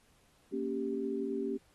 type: chord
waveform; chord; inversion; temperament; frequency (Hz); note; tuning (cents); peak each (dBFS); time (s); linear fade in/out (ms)
sine; G diminished; first; equal; 233.1 / 277.2 / 392; Bb3 / Db4 / G4; 0 / 0 / 0; -38 / -37 / -35; 0.52-1.58; 20
effects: pink hiss -68 dBFS RMS until 1.74 s + AAC 32 kbps